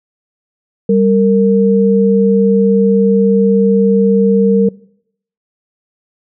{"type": "tone pair together", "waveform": "sine", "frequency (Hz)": [196.45, 460], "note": ["G3", "A#4"], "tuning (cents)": [4, -23], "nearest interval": "octave + minor third", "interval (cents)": 1473, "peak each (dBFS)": -10, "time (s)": [0.89, 4.69], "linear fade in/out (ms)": 5, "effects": ["noise-tail reverb RT60 0.7 s tail -22 dB re dry"]}